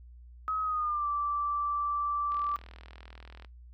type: tone with pitch glide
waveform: sine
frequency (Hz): 1273 to 1167.3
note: D#6 to D6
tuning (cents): +39 to -11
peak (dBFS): -28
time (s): 0.48-2.56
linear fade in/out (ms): 0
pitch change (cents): -150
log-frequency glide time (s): 0.62-1.07
type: click train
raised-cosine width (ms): 0.3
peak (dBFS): -33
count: 47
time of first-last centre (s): 2.32-3.447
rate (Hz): 40.8
effects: noise-tail reverb RT60 0.2 s tail -23 dB re dry + added 60 Hz sine -48 dBFS peak until 3.73 s